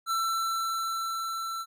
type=tone with level ramp; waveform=square; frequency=1339 Hz; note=E6; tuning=27 cents sharp; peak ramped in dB=-26 to -33 dBFS; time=0.06-1.66 s; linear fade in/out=50 ms; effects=none